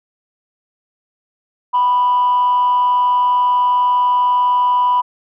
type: tone with amplitude modulation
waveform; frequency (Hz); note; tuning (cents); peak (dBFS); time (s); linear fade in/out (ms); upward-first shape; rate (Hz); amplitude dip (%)
sine; 987.8; B5; 0; -8; 1.73-5.02; 20; sine; 234; 35
effects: tanh soft clip ceiling -8 dBFS